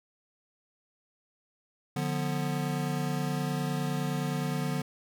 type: chord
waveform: square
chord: B diminished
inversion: first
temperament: just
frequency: 148.16 / 177.8 / 246.9 Hz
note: D3 / F3 / B3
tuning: +16 / +31 / 0 cents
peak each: -32 / -35 / -36 dBFS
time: 1.96-4.82 s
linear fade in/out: 5 ms
effects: none